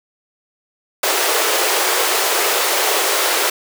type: high-pass noise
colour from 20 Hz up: pink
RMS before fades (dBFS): -17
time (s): 1.03-3.5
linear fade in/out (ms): 5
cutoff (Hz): 370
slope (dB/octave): 48
effects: none